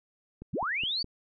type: click train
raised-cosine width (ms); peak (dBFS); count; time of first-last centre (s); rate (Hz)
3; -29; 4; 0.42-1.044; 4.81
type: linear sweep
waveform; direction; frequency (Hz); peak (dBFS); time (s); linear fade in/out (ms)
sine; up; 71.3 to 4699; -28; 0.53-1.03; 10
effects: none